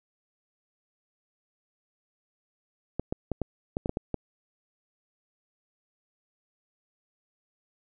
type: clicks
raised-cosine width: 2 ms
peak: -15 dBFS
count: 9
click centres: 2.996 / 3.125 / 3.317 / 3.417 / 3.769 / 3.859 / 3.894 / 3.971 / 4.143 s
effects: none